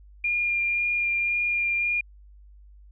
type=tone with vibrato; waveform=sine; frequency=2408 Hz; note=D7; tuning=43 cents sharp; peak=-22 dBFS; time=0.24-2.01 s; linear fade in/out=5 ms; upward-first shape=sine; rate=1.9 Hz; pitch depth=10 cents each way; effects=added 50 Hz sine -47 dBFS peak until 2.91 s